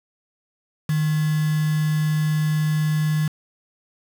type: tone with quantisation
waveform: sine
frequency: 154 Hz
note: D#3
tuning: 17 cents flat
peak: -18 dBFS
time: 0.89-3.28 s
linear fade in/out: 5 ms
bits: 5
effects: none